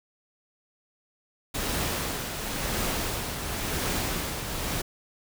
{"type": "noise with tremolo", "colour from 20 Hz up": "pink", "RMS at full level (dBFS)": -28, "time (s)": [1.54, 4.82], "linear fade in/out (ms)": 10, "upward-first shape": "triangle", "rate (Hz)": 0.95, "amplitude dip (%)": 50, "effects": []}